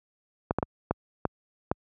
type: clicks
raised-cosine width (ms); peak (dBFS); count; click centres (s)
1; -10; 6; 0.509 / 0.586 / 0.628 / 0.91 / 1.253 / 1.715
effects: high-pass 60 Hz 12 dB/octave